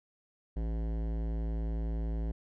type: tone with hard clipping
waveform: sine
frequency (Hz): 55.4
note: A1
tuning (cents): +13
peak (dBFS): -33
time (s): 0.56-2.32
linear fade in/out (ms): 10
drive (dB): 17
effects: none